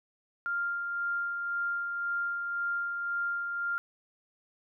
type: tone with tremolo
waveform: sine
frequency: 1396.9 Hz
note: F6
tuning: in tune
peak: -28 dBFS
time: 0.46-3.78 s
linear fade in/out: 0 ms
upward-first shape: sine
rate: 1.9 Hz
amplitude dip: 35%
effects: none